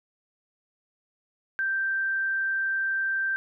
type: tone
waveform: sine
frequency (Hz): 1568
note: G6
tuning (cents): 0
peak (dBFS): -24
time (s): 1.59-3.36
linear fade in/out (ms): 0
effects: none